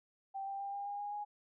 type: tone with pitch steps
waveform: sine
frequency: 781 / 788.7 / 796.5 / 804.3 / 812.3 / 820.3 / 828.4 Hz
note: G5 / G5 / G5 / G5 / G#5 / G#5 / G#5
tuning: -7 / +10 / +27 / +44 / -39 / -22 / -5 cents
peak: -38 dBFS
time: 0.34-1.25 s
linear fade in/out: 20 ms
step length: 130 ms
effects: none